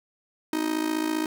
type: tone with amplitude modulation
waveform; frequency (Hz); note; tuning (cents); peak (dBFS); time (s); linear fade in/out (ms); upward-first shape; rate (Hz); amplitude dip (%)
45% pulse; 312.8; D#4; +9; -21; 0.53-1.26; 2; sine; 55.2; 80
effects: none